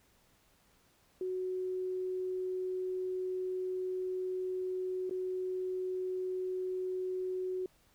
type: tone with dropouts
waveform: sine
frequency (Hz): 370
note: F#4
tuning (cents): 0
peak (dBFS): -33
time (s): 1.21-7.66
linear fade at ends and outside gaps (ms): 2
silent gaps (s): 5.096-5.109
effects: pink hiss -68 dBFS RMS until 7.94 s